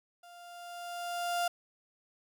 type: tone with level ramp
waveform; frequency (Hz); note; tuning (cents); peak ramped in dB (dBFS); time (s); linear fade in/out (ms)
35% pulse; 698.5; F5; 0; -50 to -26; 0.23-1.48; 5
effects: none